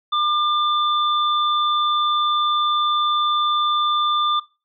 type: tone pair together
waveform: sine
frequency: 1200 / 3540 Hz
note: D6 / A7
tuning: +37 / +10 cents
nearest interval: octave + perfect fifth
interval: 1873 cents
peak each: -18 / -23 dBFS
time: 0.12-4.4 s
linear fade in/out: 10 ms
effects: noise-tail reverb RT60 0.3 s tail -20 dB re dry